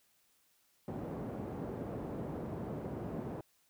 pink band-pass noise, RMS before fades -41 dBFS, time 0.88-3.41 s, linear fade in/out 2 ms, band 120 to 550 Hz, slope 12 dB/octave, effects white hiss -72 dBFS RMS until 3.69 s

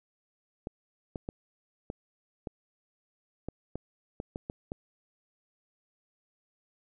clicks, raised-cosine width 2 ms, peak -22 dBFS, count 11, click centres 0.671 / 1.158 / 1.289 / 1.901 / 2.472 / 3.486 / 3.756 / 4.201 / 4.359 / 4.499 / 4.719 s, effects none

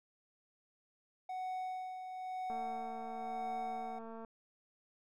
triangle tone with tremolo, 743 Hz, F#5, 7 cents sharp, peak -35 dBFS, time 1.29-3.99 s, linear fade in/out 5 ms, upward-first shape sine, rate 1 Hz, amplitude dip 50%
click train, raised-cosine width 1 ms, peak -36 dBFS, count 396, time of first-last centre 2.5-4.248 s, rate 226 Hz
effects none

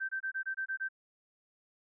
sine tone bursts, 1557 Hz, G6, 12 cents flat, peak -32 dBFS, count 8, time 0-0.888 s, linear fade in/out 20 ms, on 90 ms, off 24 ms, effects none

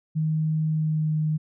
sine tone with pitch glide, 156.6 to 154.71 Hz, D#3 to D#3, +11 to -10 cents, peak -21 dBFS, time 0.15-1.38 s, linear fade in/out 20 ms, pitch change -21 cents, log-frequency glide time 0.67-1.15 s, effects none

